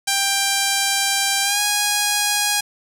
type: tone with pitch glide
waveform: 5% pulse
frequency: 790 to 825.5 Hz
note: G5 to G#5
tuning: +13 to -11 cents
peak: -5 dBFS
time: 0.07-2.61 s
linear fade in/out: 10 ms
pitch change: +76 cents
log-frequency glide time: 1.43-1.6 s
effects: 7-bit